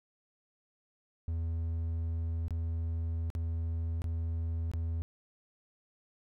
triangle tone with dropouts, 82.41 Hz, E2, in tune, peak -29 dBFS, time 1.28-5.02 s, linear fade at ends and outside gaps 0 ms, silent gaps 2.482-2.507 / 3.302-3.351 / 4.019-4.042 / 4.715-4.736 s, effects none

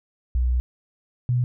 sine tone pair in turn, 61.7 / 123.4 Hz, B1 / B2, -1 / -1 cents, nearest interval octave, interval 1200 cents, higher second, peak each -18 dBFS, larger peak neither, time 0.35-0.6 / 1.29-1.44 s, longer first, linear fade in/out 0 ms, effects none

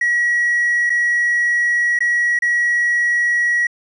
triangle tone with dropouts, 1917 Hz, A#6, 48 cents sharp, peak -11 dBFS, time 0.01-3.67 s, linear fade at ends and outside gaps 5 ms, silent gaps 0.896-0.901 / 1.99-2.005 / 2.39-2.421 s, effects tanh soft clip ceiling -9 dBFS + resampled to 22050 Hz

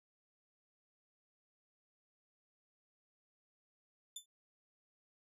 20% pulse tone with exponential decay, 3520 Hz, A7, in tune, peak -35 dBFS, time 4.16-4.26 s, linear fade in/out 5 ms, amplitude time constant 21 ms, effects none

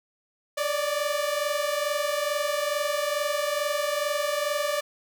sawtooth tone pair together, 575 / 597.3 Hz, D5 / D5, -37 / +29 cents, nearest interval minor second, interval 66 cents, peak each -24 dBFS, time 0.57-4.81 s, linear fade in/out 10 ms, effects none

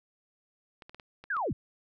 clicks, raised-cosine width 0.3 ms, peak -31 dBFS, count 6, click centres 0.822 / 0.895 / 0.946 / 0.998 / 1.24 / 1.367 s
sine linear sweep, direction down, 1706 to 54.9 Hz, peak -28 dBFS, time 1.3-1.53 s, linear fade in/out 5 ms
effects none

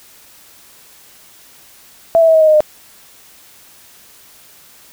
sine tone with pitch steps, 664 / 654.5 / 645.1 / 635.8 / 626.7 / 617.7 / 608.9 Hz, E5 / E5 / E5 / D#5 / D#5 / D#5 / D#5, +12 / -13 / -38 / +37 / +12 / -13 / -38 cents, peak -6 dBFS, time 2.15-2.605 s, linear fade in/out 0 ms, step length 65 ms, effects white hiss -44 dBFS RMS until 4.92 s

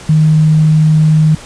sine tone, 155.56 Hz, D#3, in tune, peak -5 dBFS, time 0.09-1.35 s, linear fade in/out 5 ms, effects pink hiss -32 dBFS RMS until 1.45 s + resampled to 22050 Hz

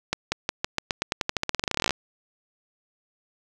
accelerating click train, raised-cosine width 0.2 ms, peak -6 dBFS, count 27, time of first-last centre 0.13-1.907 s, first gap 190 ms, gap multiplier 0.9, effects none

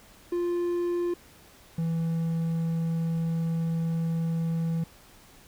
triangle tone pair in turn, 349.2 / 164.8 Hz, F4 / E3, 0 / 0 cents, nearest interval octave + minor second, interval 1300 cents, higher first, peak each -23 dBFS, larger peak neither, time 0.32-1.14 / 1.78-4.84 s, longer second, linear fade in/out 5 ms, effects pink hiss -54 dBFS RMS until 5.47 s

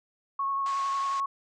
sine tone with vibrato, 1099 Hz, C#6, 15 cents flat, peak -26 dBFS, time 0.39-1.26 s, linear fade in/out 5 ms, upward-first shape sine, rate 11 Hz, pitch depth 13 cents each way
pink band-pass noise, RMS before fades -44 dBFS, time 0.66-1.2 s, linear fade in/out 0 ms, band 680 to 7700 Hz, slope 48 dB/octave
effects none

